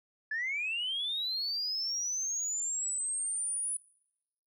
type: linear sweep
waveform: sine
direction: up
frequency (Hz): 1700 to 9956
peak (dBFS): -30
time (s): 0.31-3.77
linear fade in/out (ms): 5
effects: noise-tail reverb RT60 0.9 s tail -26 dB re dry + tanh soft clip ceiling -27 dBFS